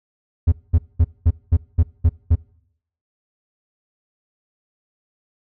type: tone bursts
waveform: triangle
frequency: 82.41 Hz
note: E2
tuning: in tune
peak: -8 dBFS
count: 8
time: 0.47-2.356 s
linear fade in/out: 10 ms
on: 52 ms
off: 210 ms
effects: noise-tail reverb RT60 0.7 s tail -23 dB re dry